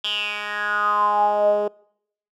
10% pulse tone with band-pass filter sweep, 207.7 Hz, G#3, in tune, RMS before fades -21 dBFS, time 0.04-1.68 s, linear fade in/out 5 ms, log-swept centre 3300 to 490 Hz, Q 7.7, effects noise-tail reverb RT60 0.7 s tail -25 dB re dry

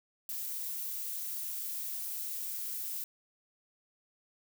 violet noise, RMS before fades -38 dBFS, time 0.29-3.04 s, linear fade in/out 2 ms, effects none

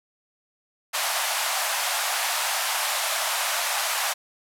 pink band-pass noise, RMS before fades -26 dBFS, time 0.93-4.14 s, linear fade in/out 20 ms, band 640 to 14000 Hz, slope 48 dB/octave, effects none

